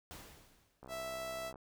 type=noise with exponential decay; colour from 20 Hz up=pink; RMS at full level=-48 dBFS; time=0.11-1.03 s; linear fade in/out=0 ms; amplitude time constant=200 ms
type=click train; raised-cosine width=1 ms; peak=-37 dBFS; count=48; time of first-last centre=0.83-1.558 s; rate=64.6 Hz
type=tone; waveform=sawtooth; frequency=659.3 Hz; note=E5; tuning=in tune; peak=-36 dBFS; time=0.88-1.53 s; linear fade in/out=50 ms
effects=none